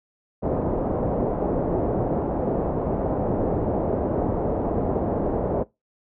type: low-pass noise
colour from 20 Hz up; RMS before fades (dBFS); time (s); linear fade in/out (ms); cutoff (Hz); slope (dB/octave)
white; -24; 0.42-5.64; 20; 660; 24
effects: noise-tail reverb RT60 0.2 s tail -21 dB re dry